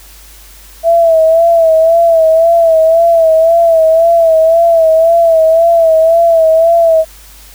sine tone with vibrato, 658 Hz, E5, 3 cents flat, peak -4 dBFS, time 0.83-7.05 s, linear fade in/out 50 ms, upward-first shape sine, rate 1.9 Hz, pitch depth 50 cents each way, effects added 50 Hz sine -37 dBFS peak until 7.54 s + white hiss -38 dBFS RMS until 7.54 s

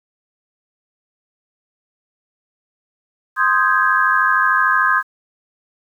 sine chord, Ab major seventh, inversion first, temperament equal, 1046.5 / 1244.5 / 1568 / 1661.2 Hz, C6 / Eb6 / G6 / Ab6, 0 / 0 / 0 / 0 cents, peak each -18 dBFS, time 3.36-5.03 s, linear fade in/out 50 ms, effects 8-bit

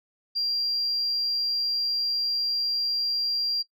sine tone, 4756 Hz, D8, 21 cents sharp, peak -23 dBFS, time 0.35-3.63 s, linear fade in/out 20 ms, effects noise-tail reverb RT60 0.1 s tail -23 dB re dry + tanh soft clip ceiling -19 dBFS

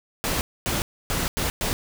pink noise bursts at uneven times, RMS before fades -25 dBFS, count 5, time 0.24-0.41 / 0.66-0.82 / 1.1-1.28 / 1.37-1.5 / 1.61-1.73 s, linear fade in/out 0 ms, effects none

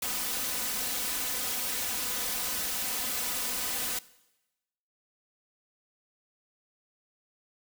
white noise with comb filter, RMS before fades -32 dBFS, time 0.02-3.99 s, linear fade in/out 5 ms, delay 4 ms, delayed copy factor +0.75, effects noise-tail reverb RT60 1.0 s tail -20 dB re dry

